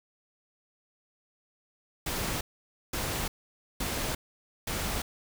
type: noise bursts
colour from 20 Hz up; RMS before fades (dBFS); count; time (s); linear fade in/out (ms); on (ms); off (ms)
pink; -32; 4; 2.06-5.02; 5; 350; 520
effects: none